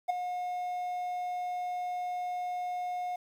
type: tone with ADSR envelope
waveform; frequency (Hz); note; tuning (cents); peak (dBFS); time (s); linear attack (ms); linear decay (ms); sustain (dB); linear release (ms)
triangle; 720; F#5; -47; -20; 0.08-3.16; 20; 8; -10; 5
effects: 10-bit